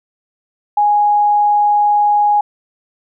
sine tone, 829 Hz, G#5, 3 cents flat, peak -9 dBFS, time 0.77-2.41 s, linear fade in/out 5 ms, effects none

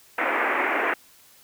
white band-pass noise, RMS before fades -24 dBFS, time 0.18-0.94 s, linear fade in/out 5 ms, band 270 to 2300 Hz, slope 48 dB/octave, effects white hiss -54 dBFS RMS until 1.43 s

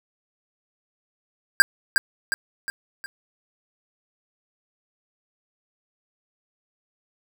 square tone with echo, 1600 Hz, G6, 35 cents sharp, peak -9 dBFS, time 1.6-1.62 s, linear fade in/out 0 ms, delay 360 ms, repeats 4, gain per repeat -6 dB, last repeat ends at 3.06 s, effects none

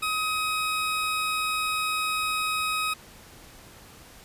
20% pulse tone, 1264 Hz, D#6, 27 cents sharp, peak -20 dBFS, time 0.02-2.94 s, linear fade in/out 10 ms, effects pink hiss -49 dBFS RMS until 4.24 s + resampled to 32000 Hz

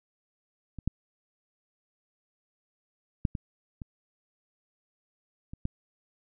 clicks, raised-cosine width 5 ms, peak -27 / -14 / -12 / -21 / -26 / -28 / -17 dBFS, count 7, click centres 0.787 / 0.876 / 3.252 / 3.352 / 3.818 / 5.535 / 5.654 s, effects none

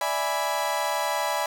35% pulse chord, E dominant seventh, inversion third, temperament equal, 587.3 / 659.3 / 830.6 / 987.8 Hz, D5 / E5 / G#5 / B5, 0 / 0 / 0 / 0 cents, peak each -29 / -30 / -28 / -27 dBFS, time 0.01-1.46 s, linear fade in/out 2 ms, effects none

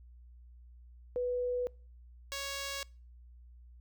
sine / 5% pulse tone pair in turn, 493.9 / 554.4 Hz, B4 / C#5, 0 / 0 cents, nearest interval major second, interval 200 cents, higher second, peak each -30 / -25 dBFS, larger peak second, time 1.16-1.67 / 2.32-2.83 s, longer neither, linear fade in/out 0 ms, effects noise-tail reverb RT60 0.4 s tail -26 dB re dry + added 60 Hz sine -52 dBFS peak until 3.8 s

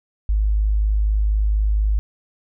sine tone, 52.1 Hz, G#1, 6 cents sharp, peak -15 dBFS, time 0.29-1.99 s, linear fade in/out 0 ms, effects none

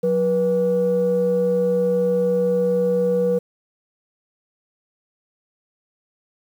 sine tone pair together, 182.04 / 486 Hz, F#3 / B4, -28 / -28 cents, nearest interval octave + perfect fourth, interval 1700 cents, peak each -22 / -16 dBFS, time 0.03-3.39 s, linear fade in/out 10 ms, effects tanh soft clip ceiling -11 dBFS + 8-bit

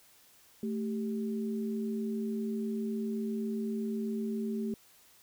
sine tone pair together, 220 / 392.3 Hz, A3 / G4, 0 / +1 cents, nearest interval minor seventh, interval 1001 cents, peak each -32 / -38 dBFS, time 0.63-4.74 s, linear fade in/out 2 ms, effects white hiss -61 dBFS RMS until 5.22 s

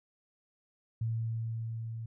sine tone with level ramp, 113.5 Hz, A#2, 46 cents flat, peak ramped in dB -29 to -37 dBFS, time 1.01-2.06 s, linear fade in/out 5 ms, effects none

